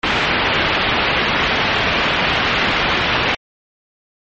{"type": "low-pass noise", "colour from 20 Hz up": "white", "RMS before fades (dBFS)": -17, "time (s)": [0.03, 3.35], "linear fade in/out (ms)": 5, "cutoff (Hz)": 3100, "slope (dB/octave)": 24, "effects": ["MP3 32 kbps"]}